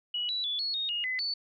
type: tone with pitch steps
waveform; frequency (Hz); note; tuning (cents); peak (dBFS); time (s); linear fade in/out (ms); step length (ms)
sine; 2924 / 3936 / 3444 / 4351 / 3719 / 2860 / 2022 / 4477; F#7 / B7 / A7 / C#8 / A#7 / F7 / B6 / C#8; -21 / -7 / -38 / -33 / -5 / +41 / +40 / +16; -29; 0.14-1.34; 5; 150
effects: none